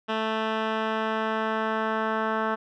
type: tone with low-pass filter sweep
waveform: 10% pulse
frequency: 220 Hz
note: A3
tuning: in tune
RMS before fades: -27 dBFS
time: 0.08-2.56 s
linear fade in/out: 20 ms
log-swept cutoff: 2600 to 1600 Hz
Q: 2
effects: none